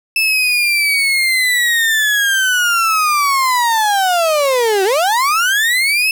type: linear two-way sweep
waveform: 35% pulse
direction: down then up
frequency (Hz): 2637 to 370 to 2637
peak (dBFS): -10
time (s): 0.16-6.11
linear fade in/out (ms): 2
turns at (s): 4.84
effects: none